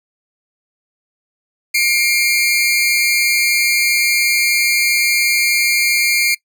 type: tone pair together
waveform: sawtooth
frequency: 2141 / 2364 Hz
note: C7 / D7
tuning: +39 / +11 cents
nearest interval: major second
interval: 172 cents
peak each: -12 dBFS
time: 1.74-6.35 s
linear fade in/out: 10 ms
effects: noise-tail reverb RT60 0.1 s tail -22 dB re dry